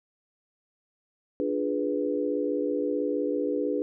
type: chord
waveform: sine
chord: D diminished seventh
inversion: none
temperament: equal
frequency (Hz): 293.7 / 349.2 / 415.3 / 493.9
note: D4 / F4 / Ab4 / Cb5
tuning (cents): 0 / 0 / 0 / 0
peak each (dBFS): -29 / -35 / -30 / -30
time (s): 1.4-3.82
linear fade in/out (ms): 0
effects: none